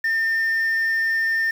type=tone; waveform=sine; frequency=1806 Hz; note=A6; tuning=45 cents sharp; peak=-16 dBFS; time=0.04-1.51 s; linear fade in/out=5 ms; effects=tanh soft clip ceiling -17 dBFS + 7-bit